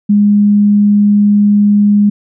sine tone, 205.7 Hz, G#3, 16 cents flat, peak -5 dBFS, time 0.09-2.1 s, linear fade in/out 10 ms, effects none

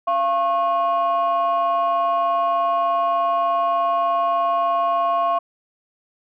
sine tone pair together, 686.7 / 1090 Hz, F5 / C#6, -29 / -29 cents, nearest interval minor sixth, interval 800 cents, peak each -18 dBFS, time 0.07-5.39 s, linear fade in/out 10 ms, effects tanh soft clip ceiling -13 dBFS

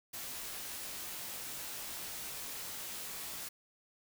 white noise with comb filter, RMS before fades -43 dBFS, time 0.13-3.49 s, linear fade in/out 10 ms, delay 19 ms, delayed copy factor -0.55, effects none

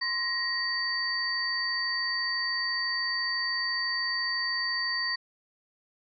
sine tone cluster, 1050 / 1888 / 4594 Hz, C6 / A#6 / D8, +6 / +22 / -39 cents, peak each -38 / -30 / -30 dBFS, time 0.01-5.16 s, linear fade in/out 10 ms, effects none

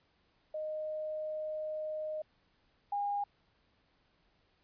sine tone pair in turn, 618 / 812.5 Hz, D#5 / G#5, -12 / -38 cents, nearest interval perfect fourth, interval 474 cents, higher second, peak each -35 / -31 dBFS, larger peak second, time 0.54-2.22 / 2.92-3.24 s, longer first, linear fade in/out 5 ms, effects pink hiss -72 dBFS RMS until 4.63 s + resampled to 11025 Hz

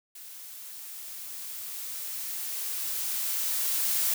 blue noise with level ramp, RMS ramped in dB -45 to -26 dBFS, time 0.15-4.14 s, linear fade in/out 5 ms, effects none

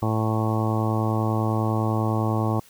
harmonic tone, 110 Hz, A2, in tune, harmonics 1 / 2 / 3 / 4 / 5 / 6 / 7 / 8 / 9 / 10, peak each -23 / -28 / -29 / -34 / -34 / -35 / -33 / -34 / -38 / -33 dBFS, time 0.02-2.6 s, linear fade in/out 5 ms, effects white hiss -53 dBFS RMS until 2.69 s

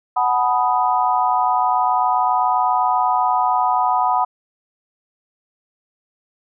sine chord, B dominant seventh, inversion second, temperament equal with one note detuned, 740 / 860.4 / 987.8 / 1244.5 Hz, F#5 / A5 / B5 / D#6, 0 / -39 / 0 / 0 cents, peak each -19 / -23 / -18 / -23 dBFS, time 0.16-4.25 s, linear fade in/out 10 ms, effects none

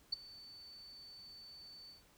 sine tone with ADSR envelope, 4517 Hz, C#8, 32 cents sharp, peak -30 dBFS, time 0.12-2.03 s, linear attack 11 ms, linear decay 12 ms, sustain -22 dB, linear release 140 ms, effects pink hiss -67 dBFS RMS until 2.17 s

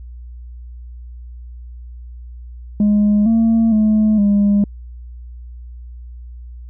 sine tone with pitch steps, 207.6 / 226.4 / 214.9 / 203.2 Hz, G#3 / A3 / A3 / G#3, 0 / +50 / -41 / -38 cents, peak -8 dBFS, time 2.8-4.64 s, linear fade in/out 2 ms, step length 460 ms, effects tanh soft clip ceiling -9 dBFS + added 60 Hz sine -31 dBFS peak until 6.69 s

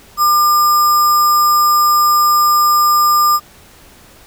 sine tone with sample-and-hold, 1200 Hz, D6, 37 cents sharp, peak -8 dBFS, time 0.17-3.4 s, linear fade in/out 50 ms, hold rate 6300 Hz, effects pink hiss -43 dBFS RMS until 4.26 s

